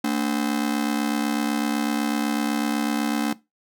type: ring-modulated tone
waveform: 45% pulse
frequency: 258.8 Hz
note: C4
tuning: 19 cents flat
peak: -18 dBFS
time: 0.04-3.33 s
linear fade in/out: 5 ms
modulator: 34 Hz
effects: noise-tail reverb RT60 0.2 s tail -18 dB re dry